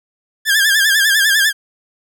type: tone with vibrato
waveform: sawtooth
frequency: 1677 Hz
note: G#6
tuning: 16 cents sharp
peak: -7 dBFS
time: 0.45-1.53 s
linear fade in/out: 50 ms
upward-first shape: sine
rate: 10 Hz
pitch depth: 100 cents each way
effects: none